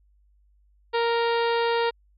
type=harmonic tone; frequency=466.2 Hz; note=A#4; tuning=in tune; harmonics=1 / 2 / 3 / 4 / 5 / 6 / 7 / 8 / 9 / 10; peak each=-23 / -26 / -33 / -34 / -39 / -37 / -41 / -38 / -42 / -43 dBFS; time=0.93-1.91 s; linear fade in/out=20 ms; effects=added 50 Hz sine -58 dBFS peak until 2.17 s